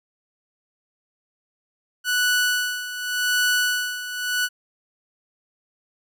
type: tone with tremolo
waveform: sawtooth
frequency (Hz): 1480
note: F#6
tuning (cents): 0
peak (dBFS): -14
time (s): 2.04-4.49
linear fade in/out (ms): 50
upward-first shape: sine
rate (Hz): 0.87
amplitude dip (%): 75
effects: none